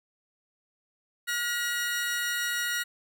sawtooth tone pair together, 1433 / 1912.8 Hz, F6 / A#6, +44 / +44 cents, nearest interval perfect fourth, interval 500 cents, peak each -27 dBFS, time 1.27-2.84 s, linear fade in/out 20 ms, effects none

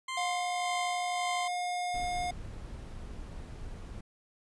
20% pulse tone with tremolo, 1046.5 Hz, C6, in tune, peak -28 dBFS, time 0.08-1.48 s, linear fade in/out 5 ms, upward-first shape sine, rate 1.8 Hz, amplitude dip 50%
square tone, 715 Hz, F5, 41 cents sharp, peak -32 dBFS, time 0.17-2.31 s, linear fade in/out 5 ms
brown noise, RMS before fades -42 dBFS, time 1.94-4.01 s, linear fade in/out 5 ms
effects resampled to 24000 Hz

